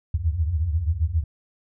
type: tone cluster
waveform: sine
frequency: 74.1 / 80.8 / 88.6 Hz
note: D2 / E2 / F2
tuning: +16 / -34 / +25 cents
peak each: -25 dBFS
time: 0.14-1.24 s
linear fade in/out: 5 ms
effects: none